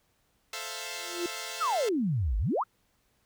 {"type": "chord", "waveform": "5% pulse", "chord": "F major seventh", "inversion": "first", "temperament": "equal", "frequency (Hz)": [440, 523.3, 659.3, 698.5], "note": ["A4", "C5", "E5", "F5"], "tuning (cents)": [0, 0, 0, 0], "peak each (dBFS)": -30, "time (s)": [0.53, 1.89], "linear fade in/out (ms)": 2}
{"type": "tone with exponential growth", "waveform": "sine", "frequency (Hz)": 348.1, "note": "F4", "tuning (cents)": -6, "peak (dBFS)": -26, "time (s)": [0.94, 1.26], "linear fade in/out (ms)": 2, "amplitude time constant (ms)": 69}
{"type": "exponential two-way sweep", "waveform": "sine", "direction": "down then up", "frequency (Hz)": [1444, 47.32, 1444], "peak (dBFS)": -25, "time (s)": [1.6, 2.64], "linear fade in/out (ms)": 20, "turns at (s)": 2.38}
{"effects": ["pink hiss -71 dBFS RMS until 3.25 s"]}